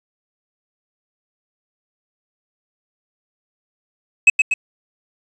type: tone with echo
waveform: triangle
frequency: 2571 Hz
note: E7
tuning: 44 cents flat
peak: -3 dBFS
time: 4.27-4.3 s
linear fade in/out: 5 ms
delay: 120 ms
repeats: 2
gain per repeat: -5 dB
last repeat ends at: 4.54 s
effects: resampled to 24000 Hz + 7-bit